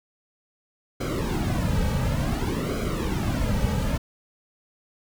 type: noise with flanger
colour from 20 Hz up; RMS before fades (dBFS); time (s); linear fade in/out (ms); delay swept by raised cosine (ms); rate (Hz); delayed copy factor
brown; -25; 1-3.98; 10; 1.1 to 2.9; 0.56; -0.8
effects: none